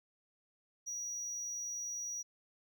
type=tone; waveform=triangle; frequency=5790 Hz; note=F#8; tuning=38 cents flat; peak=-37 dBFS; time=0.86-2.23 s; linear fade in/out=20 ms; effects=none